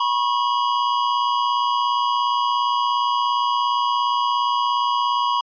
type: tone pair together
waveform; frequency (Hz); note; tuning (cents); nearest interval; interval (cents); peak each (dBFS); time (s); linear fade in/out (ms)
square; 972.8 / 1090; B5 / C#6; -26 / -29; major second; 197; -21 / -22; 0-5.41; 5
effects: resampled to 11025 Hz